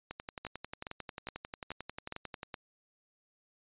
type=two click trains; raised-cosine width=0.3 ms; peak=-24 / -23 dBFS; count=27 / 6; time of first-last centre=0.11-2.431 / 0.45-2.542 s; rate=11.2 / 2.39 Hz; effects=resampled to 8000 Hz